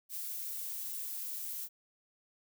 violet noise, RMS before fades -40 dBFS, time 0.09-1.69 s, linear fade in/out 50 ms, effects none

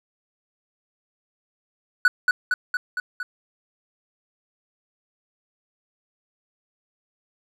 triangle tone with echo, 1480 Hz, F#6, in tune, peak -10 dBFS, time 2.05-2.08 s, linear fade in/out 2 ms, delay 230 ms, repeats 5, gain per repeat -3 dB, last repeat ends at 3.23 s, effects none

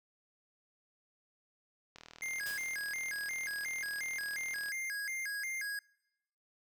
click train, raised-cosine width 0.2 ms, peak -32 dBFS, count 110, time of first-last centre 1.96-4.685 s, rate 40 Hz
square tone with vibrato, 1864.7 Hz, A#6, in tune, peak -37 dBFS, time 2.22-5.79 s, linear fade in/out 2 ms, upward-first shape square, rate 2.8 Hz, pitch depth 210 cents each way
white noise with exponential decay, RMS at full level -42 dBFS, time 2.46-2.92 s, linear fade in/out 5 ms, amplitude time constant 100 ms
effects noise-tail reverb RT60 0.9 s tail -24 dB re dry

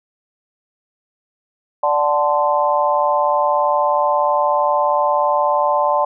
sine chord, D dominant seventh, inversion none, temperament equal with one note detuned, 587.3 / 740 / 880 / 1036.9 Hz, D5 / F#5 / A5 / C6, 0 / 0 / 0 / -16 cents, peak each -18 / -22 / -18 / -19 dBFS, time 1.83-6.05 s, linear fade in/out 5 ms, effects none

